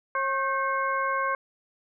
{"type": "harmonic tone with a mistuned harmonic", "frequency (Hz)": 541, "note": "C#5", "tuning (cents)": -42, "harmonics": [1, 2, 3, 4], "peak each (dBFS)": [-32, -26, -30, -37], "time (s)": [0.15, 1.35], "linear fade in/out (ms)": 2, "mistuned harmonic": 3, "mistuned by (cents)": -73, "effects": []}